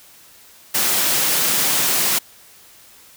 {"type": "high-pass noise", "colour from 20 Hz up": "white", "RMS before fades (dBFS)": -18, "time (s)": [0.74, 2.19], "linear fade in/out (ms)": 10, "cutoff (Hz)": 120, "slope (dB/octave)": 96, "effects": ["white hiss -47 dBFS RMS until 3.16 s"]}